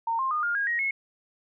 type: tone with pitch steps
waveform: sine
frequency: 916 / 1058.3 / 1222.7 / 1412.7 / 1632.1 / 1885.7 / 2179 Hz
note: A#5 / C6 / D#6 / F6 / G#6 / A#6 / C#7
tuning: -31 / +19 / -31 / +19 / -31 / +19 / -30 cents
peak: -24 dBFS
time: 0.07-0.91 s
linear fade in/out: 5 ms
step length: 120 ms
effects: none